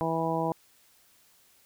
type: harmonic tone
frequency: 163.4 Hz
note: E3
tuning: 15 cents flat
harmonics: 1 / 2 / 3 / 4 / 5 / 6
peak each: -33 / -33 / -33 / -33 / -33 / -33 dBFS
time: 0.01-0.52 s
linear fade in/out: 0 ms
effects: white hiss -62 dBFS RMS until 1.65 s